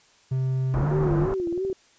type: tone with pitch glide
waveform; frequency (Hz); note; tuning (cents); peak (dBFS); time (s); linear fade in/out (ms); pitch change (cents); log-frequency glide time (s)
triangle; 130.81 to 149.4; C3 to D3; 0 to +30; -20; 0.31-1.26; 10; +230; 0.77-0.87
type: low-pass noise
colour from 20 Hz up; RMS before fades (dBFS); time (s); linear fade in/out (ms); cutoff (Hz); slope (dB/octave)
pink; -29; 0.74-1.34; 0; 1300; 24
type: clicks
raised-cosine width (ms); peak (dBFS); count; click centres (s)
2; -26; 12; 0.903 / 0.961 / 1.082 / 1.213 / 1.266 / 1.329 / 1.4 / 1.473 / 1.526 / 1.577 / 1.65 / 1.7
type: tone with vibrato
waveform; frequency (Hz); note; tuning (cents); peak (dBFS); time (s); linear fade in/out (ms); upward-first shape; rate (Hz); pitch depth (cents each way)
sine; 361.9; F#4; -38; -24; 0.91-1.73; 2; sine; 3; 120
effects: white hiss -58 dBFS RMS until 1.98 s + resampled to 16000 Hz